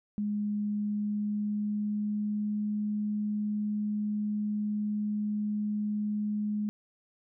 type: tone with pitch glide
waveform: sine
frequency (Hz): 207.7 to 209.6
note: G#3 to G#3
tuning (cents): 0 to +16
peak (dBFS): -28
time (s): 0.18-6.69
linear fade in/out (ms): 0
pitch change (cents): +16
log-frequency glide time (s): 0.62-2.67
effects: none